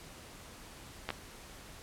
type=clicks; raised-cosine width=0.3 ms; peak=-18 dBFS; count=2; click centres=1.09 / 1.104 s; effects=pink hiss -51 dBFS RMS until 1.82 s + low-pass 12000 Hz 12 dB/octave